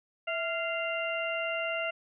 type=harmonic tone with a mistuned harmonic; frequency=694 Hz; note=F5; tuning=11 cents flat; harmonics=1 / 2 / 3 / 4; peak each=-33 / -37 / -37 / -35 dBFS; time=0.27-1.91 s; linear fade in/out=10 ms; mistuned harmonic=1; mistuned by=-93 cents; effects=none

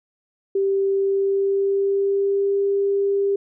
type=tone with pitch glide; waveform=sine; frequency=391.5 to 397.9 Hz; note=G4 to G4; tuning=-2 to +26 cents; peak=-17 dBFS; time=0.55-3.36 s; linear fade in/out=5 ms; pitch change=+28 cents; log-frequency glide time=0.9-2.59 s; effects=none

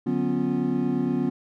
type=tone cluster; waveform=triangle; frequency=148.6 / 185.6 / 246.7 / 275.3 / 353.5 Hz; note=D3 / F#3 / B3 / C#4 / F4; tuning=+21 / +6 / -2 / -12 / +21 cents; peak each=-30 / -29 / -23 / -26 / -29 dBFS; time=0.06-1.3 s; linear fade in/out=10 ms; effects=none

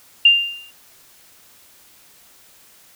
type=tone with exponential decay; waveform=sine; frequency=2794 Hz; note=F7; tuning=in tune; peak=-5 dBFS; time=0.25-0.71 s; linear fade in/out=5 ms; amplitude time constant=100 ms; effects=white hiss -50 dBFS RMS until 2.95 s

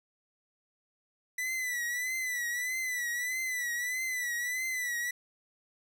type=tone with vibrato; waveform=45% pulse; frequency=1982 Hz; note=B6; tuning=6 cents sharp; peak=-31 dBFS; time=1.38-5.11 s; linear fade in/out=5 ms; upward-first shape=triangle; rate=1.6 Hz; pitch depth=84 cents each way; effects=none

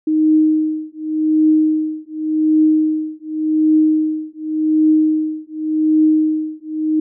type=tone with tremolo; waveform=sine; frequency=311.1 Hz; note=D#4; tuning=in tune; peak=-8 dBFS; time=0.07-7 s; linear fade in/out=5 ms; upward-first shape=triangle; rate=0.88 Hz; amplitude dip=100%; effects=none

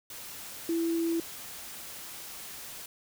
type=tone in noise; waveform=sine; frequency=332.8 Hz; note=E4; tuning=17 cents sharp; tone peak=-26 dBFS; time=0.69-1.2 s; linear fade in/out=2 ms; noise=white; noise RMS=-43 dBFS; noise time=0.1-2.86 s; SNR=+14 dB; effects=none

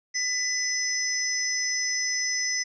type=tone cluster; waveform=sine; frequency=1998 / 5140 / 6050 Hz; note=B6 / E8 / F#8; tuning=+20 / -45 / +38 cents; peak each=-29 dBFS; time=0.14-2.64 s; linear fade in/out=20 ms; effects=none

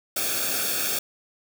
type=noise with comb filter; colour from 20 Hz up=white; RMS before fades=-26 dBFS; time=0.16-0.99 s; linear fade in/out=5 ms; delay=1 ms; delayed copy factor=-0.8; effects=none

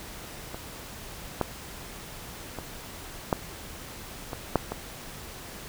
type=clicks; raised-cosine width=1 ms; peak=-22 / -10 / -19 / -8 / -19 / -6 / -17 dBFS; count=7; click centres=0.545 / 1.413 / 2.587 / 3.328 / 4.332 / 4.557 / 4.72 s; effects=pink hiss -42 dBFS RMS until 5.68 s

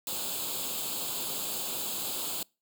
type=noise with comb filter; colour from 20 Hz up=white; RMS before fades=-34 dBFS; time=0.07-2.43 s; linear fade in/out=2 ms; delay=0.26 ms; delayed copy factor=+0.8; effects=noise-tail reverb RT60 0.3 s tail -26 dB re dry + high-pass 150 Hz 12 dB/octave

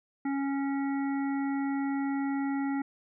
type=harmonic tone; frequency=276.4 Hz; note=C#4; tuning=5 cents flat; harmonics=1 / 3 / 5 / 7 / 8; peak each=-28 / -38 / -44 / -44 / -51 dBFS; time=0.25-2.82 s; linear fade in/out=5 ms; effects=none

